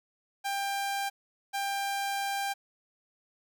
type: tone pair in turn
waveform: sawtooth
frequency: 794 / 794 Hz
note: G5 / G5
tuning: +22 / +22 cents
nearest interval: unison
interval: 0 cents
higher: neither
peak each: -26 dBFS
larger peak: neither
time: 0.44-1.1 / 1.53-2.54 s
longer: second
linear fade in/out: 20 ms
effects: none